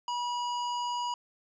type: tone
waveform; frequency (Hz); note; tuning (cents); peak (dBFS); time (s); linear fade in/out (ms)
square; 969; B5; -33; -31; 0.08-1.14; 2
effects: resampled to 16000 Hz + 11-bit